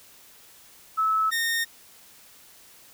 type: tone pair in turn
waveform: sine / sawtooth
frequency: 1301 / 1839.9 Hz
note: E6 / A#6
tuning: -23 / -23 cents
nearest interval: tritone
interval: 600 cents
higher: second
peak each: -20 / -20 dBFS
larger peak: neither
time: 0.97-1.31 / 1.31-1.65 s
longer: neither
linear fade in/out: 20 ms
effects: white hiss -52 dBFS RMS until 2.93 s